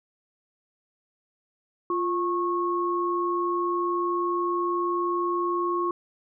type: tone pair together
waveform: sine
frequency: 349.2 / 1095.3 Hz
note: F4 / C#6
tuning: 0 / -21 cents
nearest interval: octave + minor sixth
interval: 1979 cents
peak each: -26 dBFS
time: 1.9-5.91 s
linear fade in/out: 2 ms
effects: none